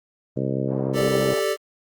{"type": "harmonic tone", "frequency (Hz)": 66.7, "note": "C2", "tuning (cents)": 34, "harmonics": [2, 3, 4, 5, 6, 7, 8, 9], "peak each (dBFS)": [-27, -29, -30, -31, -32, -32, -33, -34], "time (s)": [0.36, 1.34], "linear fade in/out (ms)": 10}
{"type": "band-pass noise", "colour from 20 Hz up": "white", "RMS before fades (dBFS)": -38, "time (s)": [0.67, 1.44], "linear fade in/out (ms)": 50, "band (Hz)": [240, 840], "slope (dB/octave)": 24}
{"type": "chord", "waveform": "square", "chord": "G suspended second", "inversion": "none", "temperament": "equal", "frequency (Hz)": [392, 440, 587.3], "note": ["G4", "A4", "D5"], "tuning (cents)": [0, 0, 0], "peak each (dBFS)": -26, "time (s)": [0.93, 1.57], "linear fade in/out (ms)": 50}
{"effects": ["Opus 24 kbps"]}